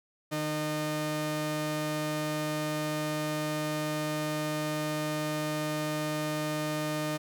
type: tone pair together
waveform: sawtooth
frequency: 152.6 / 305.2 Hz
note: D#3 / D#4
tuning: -33 / -33 cents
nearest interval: octave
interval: 1200 cents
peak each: -30 / -26 dBFS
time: 0.31-7.18 s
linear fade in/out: 20 ms
effects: none